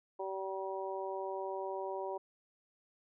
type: harmonic tone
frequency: 192 Hz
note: G3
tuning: 36 cents flat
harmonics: 2 / 3 / 4 / 5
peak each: -40 / -42 / -44 / -43 dBFS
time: 0.19-2.18 s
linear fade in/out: 10 ms
effects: none